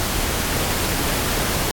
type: noise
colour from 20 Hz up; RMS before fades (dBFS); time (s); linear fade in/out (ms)
pink; -22; 0-1.71; 0
effects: AAC 64 kbps